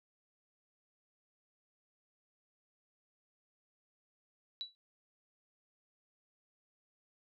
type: tone with exponential decay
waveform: sine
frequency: 3932 Hz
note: B7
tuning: 8 cents flat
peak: -34 dBFS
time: 4.61-4.75 s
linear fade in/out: 0 ms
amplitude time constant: 29 ms
effects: none